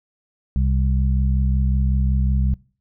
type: harmonic tone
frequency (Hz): 65.41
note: C2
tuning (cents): 0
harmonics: 1 / 2 / 3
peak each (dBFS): -17 / -23 / -27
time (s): 0.56-2.54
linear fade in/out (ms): 0
effects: noise-tail reverb RT60 0.4 s tail -22 dB re dry